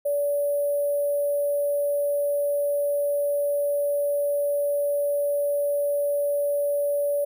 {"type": "tone with sample-and-hold", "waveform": "sine", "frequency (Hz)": 575, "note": "D5", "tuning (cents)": -37, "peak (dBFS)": -21, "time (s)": [0.05, 7.25], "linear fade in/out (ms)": 10, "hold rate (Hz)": 11025, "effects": []}